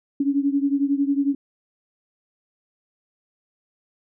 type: beating tone pair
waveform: sine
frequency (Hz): 277.2 / 288.2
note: C#4 / D4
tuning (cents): 0 / -33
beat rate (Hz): 11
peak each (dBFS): -20 / -23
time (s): 0.2-1.35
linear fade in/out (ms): 5
effects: none